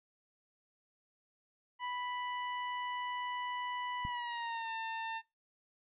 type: tone with pitch glide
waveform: sawtooth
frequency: 987.8 to 900.6 Hz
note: B5 to A5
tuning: 0 to +40 cents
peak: -33 dBFS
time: 1.79-5.22 s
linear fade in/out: 50 ms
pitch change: -160 cents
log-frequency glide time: 4.03-4.7 s
type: click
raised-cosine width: 5 ms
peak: -29 dBFS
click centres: 4.051 s
effects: noise-tail reverb RT60 0.2 s tail -19 dB re dry + resampled to 8000 Hz